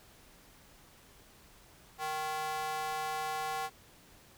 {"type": "tone with high-pass filter", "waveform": "square", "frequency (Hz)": 155, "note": "D#3", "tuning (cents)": -6, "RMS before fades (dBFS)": -36, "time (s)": [1.98, 3.7], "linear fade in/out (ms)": 50, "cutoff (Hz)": 820, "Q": 2.5, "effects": ["pink hiss -59 dBFS RMS until 4.37 s"]}